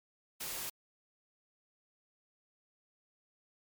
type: noise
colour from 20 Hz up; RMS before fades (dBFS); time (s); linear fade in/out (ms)
white; -40; 0.4-0.7; 10
effects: MP3 96 kbps